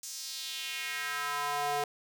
square tone with high-pass filter sweep, 145 Hz, D3, 22 cents flat, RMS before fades -35 dBFS, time 0.03-1.84 s, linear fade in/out 2 ms, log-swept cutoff 6600 to 580 Hz, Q 2.2, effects none

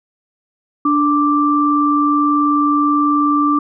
sine tone pair together, 293.3 / 1174.7 Hz, D4 / D6, -2 / 0 cents, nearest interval 2 octaves, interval 2402 cents, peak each -14 dBFS, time 0.85-3.59 s, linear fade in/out 5 ms, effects none

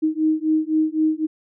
sine beating tone pair, 311.1 / 315 Hz, D#4 / D#4, 0 / +21 cents, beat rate 3.9 Hz, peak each -20 dBFS, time 0.02-1.27 s, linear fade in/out 20 ms, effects none

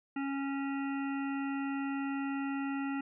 harmonic tone, 275.7 Hz, C#4, 9 cents flat, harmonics 1 / 3 / 5 / 7 / 9 / 10, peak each -33 / -43 / -44 / -47 / -51 / -51 dBFS, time 0.16-3.01 s, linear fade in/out 5 ms, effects none

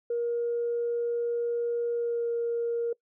sine tone with pitch glide, 472.9 to 468.8 Hz, A#4 to A#4, +25 to +10 cents, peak -25 dBFS, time 0.1-2.93 s, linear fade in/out 5 ms, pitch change -15 cents, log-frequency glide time 1.92-2.3 s, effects noise-tail reverb RT60 0.1 s tail -23 dB re dry + tanh soft clip ceiling -21 dBFS

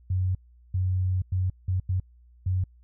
sine tone bursts at uneven times, 92.5 Hz, F#2, in tune, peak -22 dBFS, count 6, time 0.1-0.35 / 0.74-1.22 / 1.32-1.5 / 1.68-1.8 / 1.89-2 / 2.46-2.64 s, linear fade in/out 5 ms, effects added 60 Hz sine -52 dBFS peak until 2.83 s

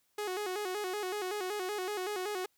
sawtooth tone with vibrato, 392 Hz, G4, in tune, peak -30 dBFS, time 0.18-2.46 s, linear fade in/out 5 ms, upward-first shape square, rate 5.3 Hz, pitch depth 110 cents each way, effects white hiss -74 dBFS RMS until 2.57 s

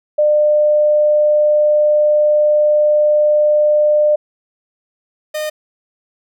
sine / 45% pulse tone pair in turn, 600 / 611.9 Hz, D5 / D#5, +37 / -29 cents, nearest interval unison, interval 34 cents, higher second, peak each -9 / -19 dBFS, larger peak first, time 0.18-4.16 / 5.34-5.5 s, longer first, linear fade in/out 10 ms, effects none

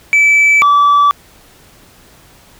sine tone pair in turn, 2309 / 1154.5 Hz, D7 / D6, -30 / -30 cents, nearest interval octave, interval 1200 cents, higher first, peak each -3 dBFS, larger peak neither, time 0.13-0.62 / 0.62-1.11 s, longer neither, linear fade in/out 0 ms, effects tanh soft clip ceiling -5 dBFS + pink hiss -44 dBFS RMS until 2.59 s

